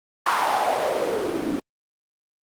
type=noise with band-pass filter sweep; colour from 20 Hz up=white; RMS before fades=-23 dBFS; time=0.26-1.6 s; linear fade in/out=5 ms; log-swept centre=1100 to 270 Hz; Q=4; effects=Opus 32 kbps